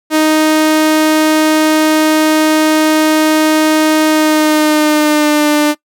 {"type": "tone with pitch glide", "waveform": "sawtooth", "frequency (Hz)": [311.1, 298.1], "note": ["D#4", "D4"], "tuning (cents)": [0, 26], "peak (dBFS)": -4, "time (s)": [0.1, 5.75], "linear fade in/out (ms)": 50, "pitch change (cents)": -74, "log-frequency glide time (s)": [4.08, 5.49], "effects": ["noise-tail reverb RT60 0.1 s tail -21 dB re dry"]}